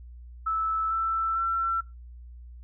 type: tone with pitch steps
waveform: sine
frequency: 1311 / 1329.3 / 1347.9 Hz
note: E6 / E6 / E6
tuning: -10 / +14 / +38 cents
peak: -24 dBFS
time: 0.46-1.81 s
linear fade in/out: 10 ms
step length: 450 ms
effects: noise-tail reverb RT60 0.2 s tail -19 dB re dry + added 60 Hz sine -42 dBFS peak until 2.63 s

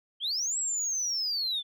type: linear two-way sweep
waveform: sine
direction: up then down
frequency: 3026 to 7800 to 3450 Hz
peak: -26 dBFS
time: 0.2-1.63 s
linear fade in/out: 50 ms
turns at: 0.58 s
effects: tanh soft clip ceiling -25 dBFS

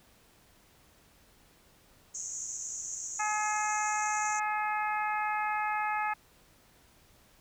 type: band-pass noise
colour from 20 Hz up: pink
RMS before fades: -39 dBFS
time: 2.14-4.4 s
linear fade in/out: 10 ms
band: 6200 to 7200 Hz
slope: 96 dB/octave
type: harmonic tone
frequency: 424.1 Hz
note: G#4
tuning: 36 cents sharp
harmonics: 2 / 3 / 4 / 5 / 6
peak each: -31 / -35 / -37 / -39 / -41 dBFS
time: 3.19-6.14 s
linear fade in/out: 10 ms
effects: pink hiss -62 dBFS RMS until 7.4 s

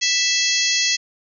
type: harmonic tone with a mistuned harmonic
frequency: 659.3 Hz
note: E5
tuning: in tune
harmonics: 3 / 4 / 5 / 6 / 7 / 8 / 9 / 10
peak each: -25 / -25 / -25 / -25 / -25 / -25 / -25 / -25 dBFS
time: 0.01-0.97 s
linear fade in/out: 20 ms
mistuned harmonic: 6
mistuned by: +90 cents
effects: none

